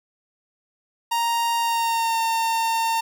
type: tone with pitch glide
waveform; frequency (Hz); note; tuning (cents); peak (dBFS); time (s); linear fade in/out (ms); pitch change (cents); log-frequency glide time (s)
45% pulse; 932.3 to 909.4; A#5 to A#5; 0 to -43; -20; 1.11-3.01; 10; -43; 1.57-2.19
effects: none